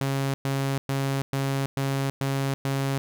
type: tone bursts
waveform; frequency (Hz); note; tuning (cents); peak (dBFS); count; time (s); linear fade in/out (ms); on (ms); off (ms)
sawtooth; 136.7; C#3; -24; -20; 7; 0.01-2.98; 0; 330; 110
effects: none